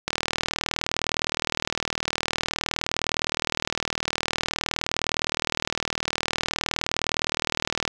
click train, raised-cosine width 0.2 ms, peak -6 dBFS, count 309, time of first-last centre 0.08-7.877 s, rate 39.5 Hz, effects none

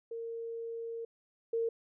sine tone pair in turn, 460 / 458.4 Hz, A#4 / A#4, -23 / -29 cents, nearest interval unison, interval 6 cents, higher first, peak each -37 / -29 dBFS, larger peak second, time 0.11-1.05 / 1.53-1.69 s, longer first, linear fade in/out 5 ms, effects none

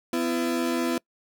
35% pulse tone pair together, 252.3 / 336.8 Hz, B3 / E4, +37 / +37 cents, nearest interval perfect fourth, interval 500 cents, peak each -25 dBFS, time 0.13-0.98 s, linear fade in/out 2 ms, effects noise-tail reverb RT60 0.1 s tail -25 dB re dry

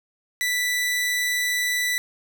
sawtooth tone, 1975.5 Hz, B6, in tune, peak -18 dBFS, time 0.41-1.98 s, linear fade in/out 0 ms, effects none

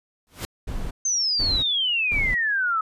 pink noise with exponential growth, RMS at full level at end -27 dBFS, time 0.27-0.45 s, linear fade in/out 0 ms, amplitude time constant 37 ms
brown noise bursts, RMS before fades -28 dBFS, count 3, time 0.67-2.35 s, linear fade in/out 10 ms, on 240 ms, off 480 ms
sine exponential sweep, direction down, 6320 to 1272 Hz, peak -20 dBFS, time 1.05-2.81 s, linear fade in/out 5 ms
effects resampled to 32000 Hz

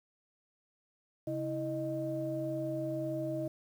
sine tone cluster, 135.6 / 325.1 / 618 Hz, C#3 / E4 / D#5, -38 / -24 / -12 cents, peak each -39 / -36 / -36 dBFS, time 1.27-3.48 s, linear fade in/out 5 ms, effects tanh soft clip ceiling -23 dBFS + 10-bit

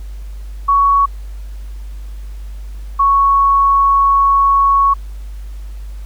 sine tone pair in turn, 1118 / 1109.6 Hz, C#6 / C#6, +14 / +1 cents, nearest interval unison, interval 13 cents, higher first, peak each -8 dBFS, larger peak neither, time 0.68-1.06 / 2.99-4.94 s, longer second, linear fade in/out 10 ms, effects added 50 Hz sine -25 dBFS peak until 6.05 s + pink hiss -48 dBFS RMS until 6.05 s

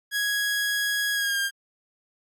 sawtooth tone with pitch glide, 1661.2 to 1606.5 Hz, G#6 to G6, 0 to +42 cents, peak -20 dBFS, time 0.11-1.51 s, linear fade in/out 50 ms, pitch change -58 cents, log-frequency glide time 1.13-1.39 s, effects AAC 64 kbps

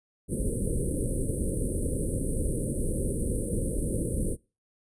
pink band-stop noise, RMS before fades -28 dBFS, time 0.28-4.37 s, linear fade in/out 50 ms, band 550 to 8800 Hz, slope 96 dB/octave, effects noise-tail reverb RT60 0.3 s tail -23 dB re dry + resampled to 22050 Hz

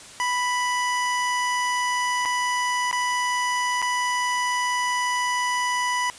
25% pulse tone with dropouts, 987.8 Hz, B5, in tune, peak -18 dBFS, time 0.2-6.1 s, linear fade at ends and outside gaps 0 ms, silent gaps 2.252-2.257 / 2.913-2.928 / 3.818-3.825 s, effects white hiss -43 dBFS RMS until 6.18 s + resampled to 22050 Hz

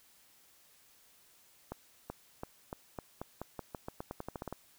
accelerating click train, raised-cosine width 1 ms, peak -25 dBFS, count 18, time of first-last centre 1.72-4.526 s, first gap 380 ms, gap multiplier 0.88, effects white hiss -64 dBFS RMS until 4.78 s

